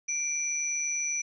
sine tone pair together, 2349 / 5924 Hz, D7 / F#8, 0 / +1 cents, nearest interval octave + major third, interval 1601 cents, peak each -33 / -29 dBFS, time 0.08-1.22 s, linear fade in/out 10 ms, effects none

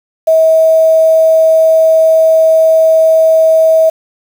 sine tone with quantisation, 643 Hz, E5, 43 cents flat, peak -4 dBFS, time 0.27-3.9 s, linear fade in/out 10 ms, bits 5, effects none

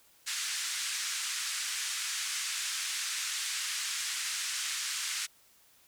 white band-pass noise, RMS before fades -35 dBFS, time 0.26-5.27 s, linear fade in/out 20 ms, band 1400 to 8500 Hz, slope 24 dB/octave, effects white hiss -63 dBFS RMS until 5.87 s

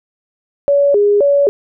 sine tone with vibrato, 482.1 Hz, B4, 42 cents flat, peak -8 dBFS, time 0.68-1.49 s, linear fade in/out 0 ms, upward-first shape square, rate 1.9 Hz, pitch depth 280 cents each way, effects none

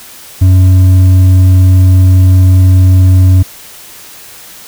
sine tone with hard clipping, 92.5 Hz, F#2, in tune, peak -3 dBFS, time 0.41-3.43 s, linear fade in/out 10 ms, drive 4 dB, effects white hiss -32 dBFS RMS until 4.67 s

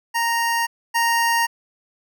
25% pulse tone pair in turn, 930 / 930 Hz, A#5 / A#5, -4 / -4 cents, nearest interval unison, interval 0 cents, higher neither, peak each -15 / -13 dBFS, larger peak second, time 0.14-0.67 / 0.94-1.47 s, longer neither, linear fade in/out 20 ms, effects none

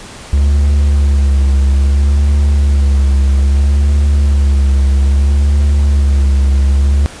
triangle tone with vibrato, 70 Hz, C#2, 18 cents sharp, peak -5 dBFS, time 0.33-7.06 s, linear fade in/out 0 ms, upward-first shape sine, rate 0.61 Hz, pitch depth 44 cents each way, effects pink hiss -32 dBFS RMS until 7.2 s + resampled to 22050 Hz

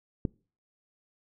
click, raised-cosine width 3 ms, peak -15 dBFS, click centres 0.252 s, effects noise-tail reverb RT60 0.4 s tail -25 dB re dry

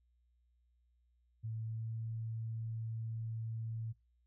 sine tone with pitch glide, 111.5 to 112.73 Hz, A2 to A2, +23 to +42 cents, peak -38 dBFS, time 1.43-3.93 s, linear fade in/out 20 ms, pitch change +19 cents, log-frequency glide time 1.64-1.92 s, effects noise-tail reverb RT60 0.2 s tail -22 dB re dry + added 60 Hz sine -70 dBFS peak until 4.26 s

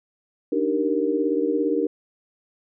sine chord, Eb major seventh, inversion third, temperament equal with one note detuned, 293.7 / 311.1 / 387.5 / 466.2 Hz, D4 / Eb4 / G4 / Bb4, 0 / 0 / -20 / 0 cents, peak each -25 / -26 / -26 / -24 dBFS, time 0.52-1.87 s, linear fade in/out 5 ms, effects none

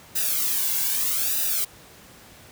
blue noise with flanger, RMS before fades -24 dBFS, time 0.15-1.65 s, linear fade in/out 10 ms, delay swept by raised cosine 0.91 to 1.63 ms, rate 0.81 Hz, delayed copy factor -0.9, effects pink hiss -48 dBFS RMS until 2.51 s + high-pass 60 Hz 12 dB/octave

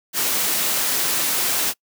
white noise, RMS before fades -21 dBFS, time 0.13-1.74 s, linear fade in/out 50 ms, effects noise-tail reverb RT60 0.1 s tail -26 dB re dry + high-pass 150 Hz 12 dB/octave

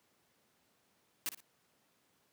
white noise with echo, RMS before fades -36 dBFS, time 1.26-1.29 s, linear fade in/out 0 ms, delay 57 ms, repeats 2, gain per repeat -11 dB, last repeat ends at 1.404 s, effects pink hiss -73 dBFS RMS until 2.32 s + high-pass 150 Hz 12 dB/octave

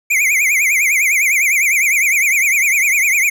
square tone with vibrato, 2246 Hz, C#7, 22 cents sharp, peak -12 dBFS, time 0.1-3.3 s, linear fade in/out 10 ms, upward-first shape triangle, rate 9.9 Hz, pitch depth 190 cents each way, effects none

